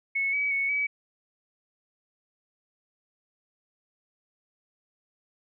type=tone with pitch steps; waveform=sine; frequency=2200 / 2277 / 2214 / 2281 Hz; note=C#7 / C#7 / C#7 / C#7; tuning=-14 / +46 / -3 / +49 cents; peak=-24 dBFS; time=0.15-0.87 s; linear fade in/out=10 ms; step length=180 ms; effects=none